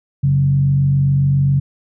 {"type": "tone with frequency modulation", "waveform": "sine", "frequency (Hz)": 138.59, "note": "C#3", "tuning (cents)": 0, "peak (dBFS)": -11, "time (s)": [0.23, 1.6], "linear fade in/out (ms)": 10, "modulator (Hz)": 47.4, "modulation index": 0.43, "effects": []}